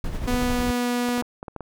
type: noise with tremolo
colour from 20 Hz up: brown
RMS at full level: -26 dBFS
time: 0.04-0.71 s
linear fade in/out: 2 ms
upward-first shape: sine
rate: 11 Hz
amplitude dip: 45%
type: tone with pitch glide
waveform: sawtooth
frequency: 246.9 to 243.6 Hz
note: B3 to B3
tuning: 0 to -24 cents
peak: -18 dBFS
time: 0.27-1.22 s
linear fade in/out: 10 ms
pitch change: -24 cents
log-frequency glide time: 0.38-0.89 s
type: clicks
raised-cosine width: 1 ms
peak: -20 dBFS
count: 7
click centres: 1.088 / 1.179 / 1.223 / 1.429 / 1.482 / 1.563 / 1.607 s
effects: none